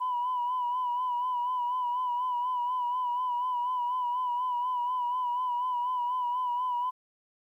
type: tone with vibrato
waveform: sine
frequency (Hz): 987.8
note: B5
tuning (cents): 0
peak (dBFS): -26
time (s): 0-6.91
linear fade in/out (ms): 20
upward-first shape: sine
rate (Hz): 4.1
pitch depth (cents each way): 46
effects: tanh soft clip ceiling -23 dBFS + 11-bit